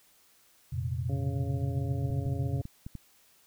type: chord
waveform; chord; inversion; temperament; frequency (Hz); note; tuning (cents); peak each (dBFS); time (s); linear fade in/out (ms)
sine; F suspended fourth; none; equal; 87.31 / 116.54 / 130.81; F2 / Bb2 / C3; 0 / 0 / 0; -34; 0.72-2.62; 10
type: harmonic tone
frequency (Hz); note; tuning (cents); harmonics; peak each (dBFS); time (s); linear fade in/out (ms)
138.59; C#3; 0; 1 / 2 / 3 / 4 / 5; -34 / -40 / -44 / -46 / -48; 1.09-2.62; 5
type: clicks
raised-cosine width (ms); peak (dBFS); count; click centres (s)
5; -27; 5; 2.103 / 2.262 / 2.654 / 2.865 / 2.953
effects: white hiss -63 dBFS RMS until 3.46 s